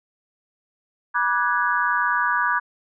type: chord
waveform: sine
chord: G# half-diminished seventh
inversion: first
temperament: equal with one note detuned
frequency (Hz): 970.8 / 1174.7 / 1480 / 1661.2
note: B5 / D6 / F#6 / G#6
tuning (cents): -30 / 0 / 0 / 0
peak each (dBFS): -24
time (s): 1.14-2.6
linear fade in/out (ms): 20
effects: none